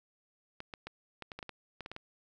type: clicks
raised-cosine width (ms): 0.3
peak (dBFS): -26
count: 12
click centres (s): 0.604 / 0.738 / 0.87 / 1.223 / 1.318 / 1.39 / 1.428 / 1.493 / 1.807 / 1.861 / 1.916 / 1.964
effects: none